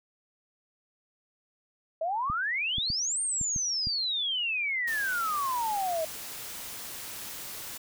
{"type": "exponential two-way sweep", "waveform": "sine", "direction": "up then down", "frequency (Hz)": [622, 8910, 622], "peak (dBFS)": -27, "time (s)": [2.01, 6.05], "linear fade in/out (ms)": 5, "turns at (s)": 3.21}
{"type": "clicks", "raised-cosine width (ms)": 5, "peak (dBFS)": -24, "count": 6, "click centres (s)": [2.3, 2.783, 2.902, 3.413, 3.562, 3.871]}
{"type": "noise", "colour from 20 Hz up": "white", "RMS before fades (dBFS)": -40, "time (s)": [4.87, 7.78], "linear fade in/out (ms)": 10}
{"effects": []}